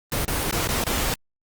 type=noise with dropouts; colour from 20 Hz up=pink; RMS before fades=-24 dBFS; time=0.12-1.14 s; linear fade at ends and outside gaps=0 ms; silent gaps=0.248-0.28 / 0.511-0.527 / 0.673-0.689 / 0.839-0.867 s; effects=Opus 24 kbps